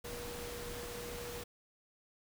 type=tone in noise; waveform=sine; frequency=480 Hz; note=B4; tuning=49 cents flat; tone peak=-45 dBFS; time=0.04-1.44 s; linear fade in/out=10 ms; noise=pink; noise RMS=-45 dBFS; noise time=0.04-1.44 s; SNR=-3 dB; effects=none